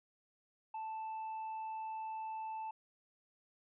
triangle tone, 880 Hz, A5, in tune, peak -38 dBFS, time 0.74-2.71 s, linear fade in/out 5 ms, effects resampled to 8000 Hz

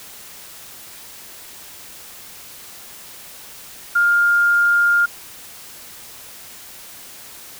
sine tone, 1407 Hz, F6, 12 cents sharp, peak -12 dBFS, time 3.95-5.06 s, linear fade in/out 10 ms, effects white hiss -39 dBFS RMS until 7.59 s

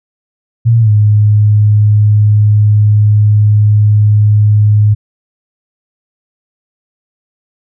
sine tone with pitch glide, 115.4 to 105.21 Hz, A#2 to G#2, -17 to +23 cents, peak -4 dBFS, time 0.65-4.95 s, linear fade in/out 20 ms, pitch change -160 cents, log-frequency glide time 0.8-0.9 s, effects none

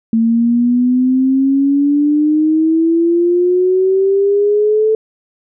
sine exponential sweep, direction up, 224.6 to 440 Hz, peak -9 dBFS, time 0.13-4.95 s, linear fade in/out 2 ms, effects none

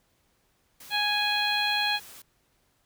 white noise, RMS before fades -47 dBFS, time 0.8-2.22 s, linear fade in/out 5 ms
harmonic tone, 830.6 Hz, G#5, in tune, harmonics 1 / 2 / 3 / 4 / 5, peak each -30 / -30 / -30 / -30 / -30 dBFS, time 0.9-2 s, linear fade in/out 50 ms
effects pink hiss -69 dBFS RMS until 2.85 s

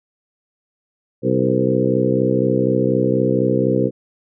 harmonic tone with a mistuned harmonic, 64.1 Hz, C2, 35 cents flat, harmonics 2 / 3 / 4 / 5 / 6 / 7 / 8, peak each -22 / -22 / -22 / -22 / -22 / -22 / -22 dBFS, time 1.22-3.91 s, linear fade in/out 50 ms, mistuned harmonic 7, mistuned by +42 cents, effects none

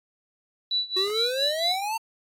sine tone with tremolo, 3951 Hz, B7, in tune, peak -21 dBFS, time 0.71-1.8 s, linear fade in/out 2 ms, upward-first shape sine, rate 4.4 Hz, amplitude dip 90%
square exponential sweep, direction up, 368.1 to 922 Hz, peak -27 dBFS, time 0.96-1.98 s, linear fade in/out 10 ms
effects AAC 48 kbps

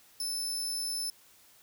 25% pulse tone, 5270 Hz, E8, 1 cent flat, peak -27 dBFS, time 0.2-1.1 s, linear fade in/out 2 ms, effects white hiss -60 dBFS RMS until 1.62 s

